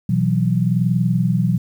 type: chord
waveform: sine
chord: B suspended fourth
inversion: none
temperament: just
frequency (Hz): 123.47 / 164.63 / 185.21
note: B2 / E3 / F#3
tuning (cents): 0 / -2 / +2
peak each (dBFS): -19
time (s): 0.09-1.58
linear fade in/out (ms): 5
effects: 8-bit